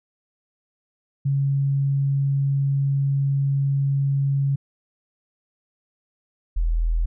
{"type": "tone pair in turn", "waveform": "sine", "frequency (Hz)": [138.59, 41.2], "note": ["C#3", "E1"], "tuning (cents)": [0, 0], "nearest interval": "octave + major sixth", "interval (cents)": 2100, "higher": "first", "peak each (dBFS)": -18, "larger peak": "neither", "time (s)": [[1.25, 4.56], [6.56, 7.06]], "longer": "first", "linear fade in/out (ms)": 10, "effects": []}